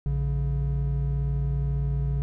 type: tone pair together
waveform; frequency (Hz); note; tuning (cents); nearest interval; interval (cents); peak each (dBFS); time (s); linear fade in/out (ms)
triangle; 58.42 / 140.4; A#1 / C#3; +4 / +22; octave + minor third; 1518; -24; 0.06-2.22; 0
effects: none